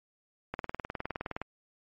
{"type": "click train", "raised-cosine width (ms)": 0.5, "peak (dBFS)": -19, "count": 18, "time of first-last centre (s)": [0.54, 1.416], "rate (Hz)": 19.4, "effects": ["MP3 32 kbps"]}